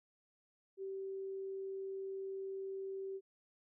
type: tone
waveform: sine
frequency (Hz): 386.7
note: G4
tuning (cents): -24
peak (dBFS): -40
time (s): 0.77-3.21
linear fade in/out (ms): 50
effects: none